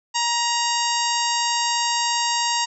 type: harmonic tone with a mistuned harmonic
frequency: 943 Hz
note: A#5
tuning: 20 cents sharp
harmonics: 1 / 2 / 3 / 4 / 5 / 6 / 7 / 8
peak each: -23 / -30 / -28 / -31 / -28 / -31 / -29 / -30 dBFS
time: 0.14-2.66 s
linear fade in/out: 20 ms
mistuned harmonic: 6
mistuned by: -29 cents
effects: none